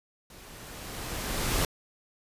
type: noise with level ramp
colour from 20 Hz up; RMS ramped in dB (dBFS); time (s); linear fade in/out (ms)
pink; -50 to -26; 0.3-1.65; 2
effects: resampled to 32000 Hz